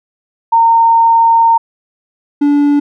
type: tone pair in turn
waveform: sine / triangle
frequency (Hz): 917 / 288.8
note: A#5 / D4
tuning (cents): -29 / -29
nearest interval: octave + minor sixth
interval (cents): 2000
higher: first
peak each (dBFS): -5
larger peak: neither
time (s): 0.52-1.58 / 2.41-2.8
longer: first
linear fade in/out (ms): 10
effects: none